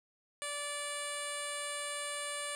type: tone with low-pass filter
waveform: 10% pulse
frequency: 581 Hz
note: D5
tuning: 19 cents flat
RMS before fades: -39 dBFS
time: 0.42-2.55 s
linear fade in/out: 0 ms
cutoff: 9300 Hz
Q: 3.6
effects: none